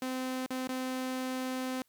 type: tone with dropouts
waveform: sawtooth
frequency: 257.8 Hz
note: C4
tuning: 26 cents flat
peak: -29 dBFS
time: 0.02-1.82 s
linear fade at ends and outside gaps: 2 ms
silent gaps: 0.462-0.505 / 0.674-0.691 s
effects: white hiss -72 dBFS RMS until 1.88 s